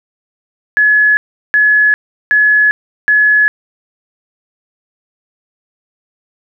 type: tone bursts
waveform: sine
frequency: 1700 Hz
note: G#6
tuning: 40 cents sharp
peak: -6 dBFS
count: 4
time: 0.77-3.48 s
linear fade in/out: 0 ms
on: 400 ms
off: 370 ms
effects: none